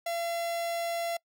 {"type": "tone", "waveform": "45% pulse", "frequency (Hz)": 680, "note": "F5", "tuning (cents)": -46, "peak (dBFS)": -30, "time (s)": [0.06, 1.17], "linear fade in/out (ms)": 5, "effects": ["noise-tail reverb RT60 0.1 s tail -24 dB re dry"]}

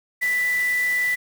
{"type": "tone in noise", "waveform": "sine", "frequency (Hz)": 1980, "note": "B6", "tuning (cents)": 4, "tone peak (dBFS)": -19, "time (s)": [0.21, 1.16], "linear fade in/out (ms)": 20, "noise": "white", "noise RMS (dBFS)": -36, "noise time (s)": [0.21, 1.16], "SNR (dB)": 14, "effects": []}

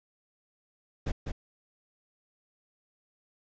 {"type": "noise with echo", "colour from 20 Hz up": "brown", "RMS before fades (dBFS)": -29, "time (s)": [1.06, 1.12], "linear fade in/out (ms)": 10, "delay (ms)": 200, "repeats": 1, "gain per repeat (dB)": -4, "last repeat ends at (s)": 1.32, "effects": ["resampled to 16000 Hz"]}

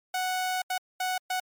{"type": "tone bursts at uneven times", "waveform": "sawtooth", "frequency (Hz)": 740, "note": "F#5", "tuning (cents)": 0, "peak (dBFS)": -23, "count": 4, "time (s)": [[0.14, 0.62], [0.7, 0.78], [1, 1.18], [1.3, 1.4]], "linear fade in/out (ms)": 5, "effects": ["MP3 96 kbps"]}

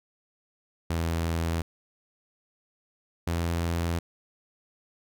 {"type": "tone pair in turn", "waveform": "sawtooth", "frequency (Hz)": [82.9, 84.5], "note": ["E2", "E2"], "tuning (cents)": [10, 43], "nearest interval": "unison", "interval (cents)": 33, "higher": "second", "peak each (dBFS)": -22, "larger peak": "neither", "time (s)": [[0.9, 1.62], [3.27, 3.99]], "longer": "neither", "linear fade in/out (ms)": 5, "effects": []}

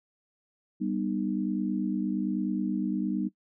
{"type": "chord", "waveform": "sine", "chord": "G augmented", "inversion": "none", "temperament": "just", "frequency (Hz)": [196, 245, 306.2], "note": ["G3", "B3", "D#4"], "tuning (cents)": [0, -14, -28], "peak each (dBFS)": [-30, -32, -31], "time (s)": [0.8, 3.29], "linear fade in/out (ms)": 20, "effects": ["noise-tail reverb RT60 0.1 s tail -20 dB re dry"]}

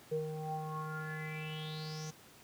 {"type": "tone with low-pass filter sweep", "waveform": "square", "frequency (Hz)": 155.56, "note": "D#3", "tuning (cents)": 0, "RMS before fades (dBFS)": -40, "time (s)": [0.11, 2.11], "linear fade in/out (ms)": 10, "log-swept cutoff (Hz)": [450, 6400], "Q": 8.3, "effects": ["pink hiss -58 dBFS RMS until 2.43 s", "high-pass 100 Hz 12 dB/octave"]}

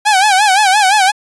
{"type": "tone with vibrato", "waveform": "sawtooth", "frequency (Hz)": 800, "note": "G5", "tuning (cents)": 35, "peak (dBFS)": -4, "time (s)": [0.05, 1.12], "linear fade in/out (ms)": 20, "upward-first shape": "sine", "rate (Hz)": 5.8, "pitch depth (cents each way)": 130, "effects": ["resampled to 24000 Hz"]}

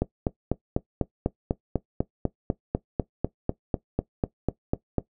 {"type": "click train", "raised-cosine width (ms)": 2, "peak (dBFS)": -9, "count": 21, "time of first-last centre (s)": [0.02, 4.983], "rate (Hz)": 4.03, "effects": ["noise-tail reverb RT60 0.1 s tail -17 dB re dry"]}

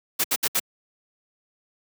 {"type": "noise bursts", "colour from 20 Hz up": "white", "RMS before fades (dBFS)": -22, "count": 4, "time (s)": [0.19, 0.599], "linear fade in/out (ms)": 10, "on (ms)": 52, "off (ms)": 67, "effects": ["high-pass 150 Hz 12 dB/octave"]}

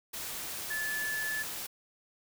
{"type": "tone in noise", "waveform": "sine", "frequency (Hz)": 1732, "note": "A6", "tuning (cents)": -28, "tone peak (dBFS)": -32, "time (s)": [0.7, 1.43], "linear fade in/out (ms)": 10, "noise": "white", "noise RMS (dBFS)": -39, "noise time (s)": [0.13, 1.67], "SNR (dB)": 4, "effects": []}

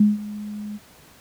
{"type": "tone with ADSR envelope", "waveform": "sine", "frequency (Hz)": 209, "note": "G#3", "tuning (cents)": 11, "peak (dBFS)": -10, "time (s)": [0, 0.79], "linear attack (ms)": 5, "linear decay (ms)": 170, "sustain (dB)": -19, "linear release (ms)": 35, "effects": ["pink hiss -50 dBFS RMS until 1.2 s", "high-pass 60 Hz 12 dB/octave"]}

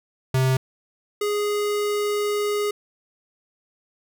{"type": "tone pair in turn", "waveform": "square", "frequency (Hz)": [130.81, 414.4], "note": ["C3", "G#4"], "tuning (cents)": [0, -4], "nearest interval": "octave + minor sixth", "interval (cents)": 1996, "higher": "second", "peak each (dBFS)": [-18, -22], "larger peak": "first", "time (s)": [[0.34, 0.57], [1.21, 2.71]], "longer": "second", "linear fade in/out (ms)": 5, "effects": []}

